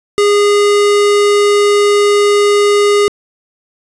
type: tone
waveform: square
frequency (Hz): 410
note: G#4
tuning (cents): -22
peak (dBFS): -8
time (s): 0.18-3.08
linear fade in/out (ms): 0
effects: resampled to 22050 Hz + 8-bit